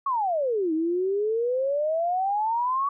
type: exponential two-way sweep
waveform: sine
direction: down then up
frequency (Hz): 1138 to 311.1 to 1138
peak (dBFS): -22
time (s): 0.06-2.89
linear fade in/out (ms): 5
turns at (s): 0.73
effects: none